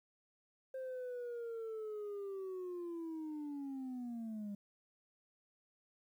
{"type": "linear sweep", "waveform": "sine", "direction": "down", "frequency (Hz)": [527, 199.8], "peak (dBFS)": -38, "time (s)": [0.74, 4.55], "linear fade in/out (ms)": 5, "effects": ["tanh soft clip ceiling -40 dBFS", "12-bit"]}